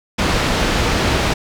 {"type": "low-pass noise", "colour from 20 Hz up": "pink", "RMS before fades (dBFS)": -17, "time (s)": [0.18, 1.34], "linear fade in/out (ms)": 10, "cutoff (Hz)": 4800, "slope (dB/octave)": 12, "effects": []}